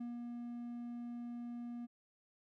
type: tone with ADSR envelope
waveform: triangle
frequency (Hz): 238.9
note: A#3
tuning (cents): +43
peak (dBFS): -38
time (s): 0-1.87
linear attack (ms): 9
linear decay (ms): 170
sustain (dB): -2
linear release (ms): 26
effects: none